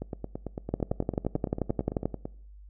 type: two click trains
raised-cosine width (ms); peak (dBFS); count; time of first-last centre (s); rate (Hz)
2; -20 / -13; 21 / 16; 0.02-2.255 / 0.74-2.056; 8.95 / 11.4
effects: noise-tail reverb RT60 0.6 s tail -22 dB re dry + added 50 Hz sine -46 dBFS peak until 2.69 s